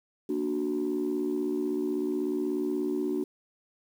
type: chord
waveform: sine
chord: Bb augmented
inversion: none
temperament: equal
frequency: 233.1 / 293.7 / 370 Hz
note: Bb3 / D4 / F#4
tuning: 0 / 0 / 0 cents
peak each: -34 / -29 / -29 dBFS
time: 0.29-3.24 s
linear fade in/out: 5 ms
effects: tanh soft clip ceiling -21 dBFS + 9-bit